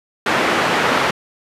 white band-pass noise, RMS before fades -17 dBFS, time 0.26-1.11 s, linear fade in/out 5 ms, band 170 to 1700 Hz, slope 12 dB/octave, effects resampled to 32000 Hz

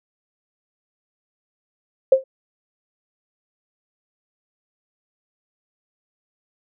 sine tone with exponential decay, 529 Hz, C5, 19 cents sharp, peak -5 dBFS, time 2.12-2.24 s, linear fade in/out 5 ms, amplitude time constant 26 ms, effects none

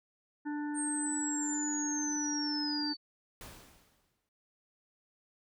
harmonic tone, 295.4 Hz, D4, 10 cents sharp, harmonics 1 / 3 / 5 / 6, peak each -34 / -44 / -48 / -50 dBFS, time 0.45-2.94 s, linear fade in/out 20 ms
sine linear sweep, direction down, 8670 to 4488 Hz, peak -34 dBFS, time 0.74-2.97 s, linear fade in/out 50 ms
pink noise with exponential decay, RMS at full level -46 dBFS, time 3.41-4.29 s, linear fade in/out 1 ms, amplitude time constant 190 ms
effects none

